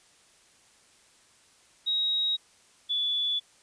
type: tone pair in turn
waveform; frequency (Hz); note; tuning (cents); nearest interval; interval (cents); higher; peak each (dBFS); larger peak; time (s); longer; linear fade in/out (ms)
sine; 3800 / 3443; A#7 / A7; +33 / -38; major second; 171; first; -24 / -25; first; 1.86-2.37 / 2.89-3.4; neither; 20
effects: white hiss -60 dBFS RMS until 3.62 s + resampled to 22050 Hz